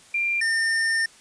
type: tone pair in turn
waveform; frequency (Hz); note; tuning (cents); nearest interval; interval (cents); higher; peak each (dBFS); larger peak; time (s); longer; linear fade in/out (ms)
sine / square; 2381 / 1810.5; D7 / A6; +23 / +49; perfect fourth; 474; first; -21 / -21; neither; 0.14-0.41 / 0.41-1.06; second; 5
effects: white hiss -51 dBFS RMS until 1.2 s + resampled to 22050 Hz